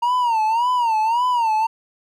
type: tone with vibrato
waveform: triangle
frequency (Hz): 931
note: A#5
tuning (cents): -2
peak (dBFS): -14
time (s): 0.02-1.67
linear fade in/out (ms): 10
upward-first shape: sine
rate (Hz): 1.8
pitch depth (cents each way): 130
effects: none